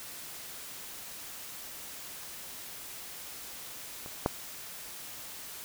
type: clicks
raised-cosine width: 1 ms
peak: -29 / -11 dBFS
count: 2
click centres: 4.061 / 4.261 s
effects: white hiss -44 dBFS RMS until 5.64 s